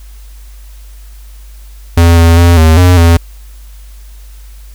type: tone with pitch steps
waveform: square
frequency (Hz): 84.6 / 83.6 / 85.9 / 80 / 89.8 / 84.2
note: E2 / E2 / F2 / D#2 / F2 / E2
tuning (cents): +45 / +25 / -28 / +49 / +49 / +37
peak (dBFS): -3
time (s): 1.97-3.17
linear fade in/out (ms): 5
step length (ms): 200
effects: added 50 Hz sine -29 dBFS peak until 4.74 s + white hiss -44 dBFS RMS until 4.74 s